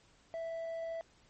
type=tone with hard clipping; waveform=sine; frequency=659.3 Hz; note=E5; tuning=in tune; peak=-38 dBFS; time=0.34-1.01 s; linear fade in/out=0 ms; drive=3 dB; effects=pink hiss -66 dBFS RMS until 1.29 s + MP3 32 kbps